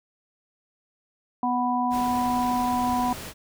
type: harmonic tone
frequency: 246.9 Hz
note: B3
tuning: in tune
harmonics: 1 / 3 / 4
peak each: -26 / -26 / -26 dBFS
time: 1.43-3.13 s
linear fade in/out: 2 ms
type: noise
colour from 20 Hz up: pink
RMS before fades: -37 dBFS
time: 1.9-3.34 s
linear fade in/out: 50 ms
effects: none